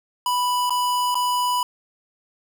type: tone with dropouts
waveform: square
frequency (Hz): 988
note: B5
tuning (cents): 0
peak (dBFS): -20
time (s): 0.26-1.63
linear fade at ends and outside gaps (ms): 2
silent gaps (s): 0.696-0.705 / 1.145-1.153
effects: none